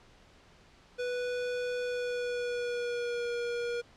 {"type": "tone with pitch glide", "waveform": "square", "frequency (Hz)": [492.8, 477.1], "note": ["B4", "A#4"], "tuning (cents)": [-4, 40], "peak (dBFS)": -32, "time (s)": [0.98, 3.82], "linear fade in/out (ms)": 20, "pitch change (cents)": -56, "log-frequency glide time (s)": [1.82, 3.31], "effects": ["pink hiss -59 dBFS RMS until 3.96 s", "low-pass 5000 Hz 12 dB/octave"]}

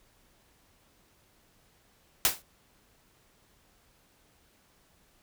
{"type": "noise with exponential decay", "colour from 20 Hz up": "white", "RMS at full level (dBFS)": -20, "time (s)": [2.25, 2.42], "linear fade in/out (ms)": 0, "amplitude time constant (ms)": 36, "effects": ["pink hiss -65 dBFS RMS until 5.22 s"]}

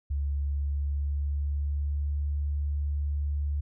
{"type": "tone with pitch glide", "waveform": "sine", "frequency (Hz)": [70.9, 72.47], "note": ["C#2", "D2"], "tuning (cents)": [40, -22], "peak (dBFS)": -26, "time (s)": [0.1, 3.61], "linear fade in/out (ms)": 10, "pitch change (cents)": 38, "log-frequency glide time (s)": [0.36, 2.23], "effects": []}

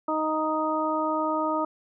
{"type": "harmonic tone", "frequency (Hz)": 311.5, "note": "D#4", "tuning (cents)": 2, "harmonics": [1, 2, 3, 4], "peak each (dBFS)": [-29, -29, -29, -29], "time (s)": [0.08, 1.65], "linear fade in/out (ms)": 5, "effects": []}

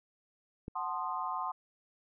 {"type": "click", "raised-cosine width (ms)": 3, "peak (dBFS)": -27, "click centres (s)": 0.681}
{"type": "chord", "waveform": "sine", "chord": "F# diminished seventh", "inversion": "none", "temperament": "equal with one note detuned", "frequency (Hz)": [740, 880, 1046.5, 1233.8], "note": ["F#5", "A5", "C6", "Eb6"], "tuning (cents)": [0, 0, 0, -15], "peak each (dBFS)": [-40, -40, -36, -40], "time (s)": [0.75, 1.52], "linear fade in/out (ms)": 10}
{"effects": []}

